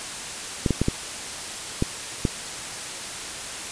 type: clicks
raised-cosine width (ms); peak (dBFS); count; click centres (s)
3; -7; 6; 0.662 / 0.707 / 0.816 / 0.884 / 1.824 / 2.252
effects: white hiss -33 dBFS RMS until 3.71 s + resampled to 22050 Hz